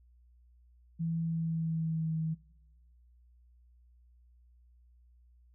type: tone with pitch glide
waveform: sine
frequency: 164.81 to 159.66 Hz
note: E3 to D#3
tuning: 0 to +45 cents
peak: -30 dBFS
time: 0.99-2.35 s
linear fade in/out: 20 ms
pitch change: -55 cents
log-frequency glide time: 1.21-2.15 s
effects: noise-tail reverb RT60 1.0 s tail -21 dB re dry + added 60 Hz sine -59 dBFS peak until 5.54 s